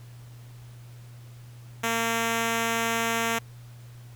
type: tone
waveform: 5% pulse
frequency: 229 Hz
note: A#3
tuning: 31 cents flat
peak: -13 dBFS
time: 1.83-3.39 s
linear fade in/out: 10 ms
effects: added 120 Hz sine -43 dBFS peak until 4.15 s + pink hiss -56 dBFS RMS until 4.15 s